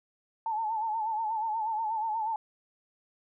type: tone with vibrato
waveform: sine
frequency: 880 Hz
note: A5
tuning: in tune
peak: -28 dBFS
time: 0.46-2.36 s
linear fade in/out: 2 ms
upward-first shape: sine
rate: 8.3 Hz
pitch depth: 71 cents each way
effects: none